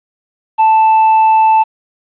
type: tone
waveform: triangle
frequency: 880 Hz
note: A5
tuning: in tune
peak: -4 dBFS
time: 0.58-1.64 s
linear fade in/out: 20 ms
effects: resampled to 8000 Hz + 7-bit